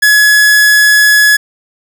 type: tone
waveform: 45% pulse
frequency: 1694 Hz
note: G#6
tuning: 34 cents sharp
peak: -4 dBFS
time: 0.02-1.37 s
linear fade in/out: 10 ms
effects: none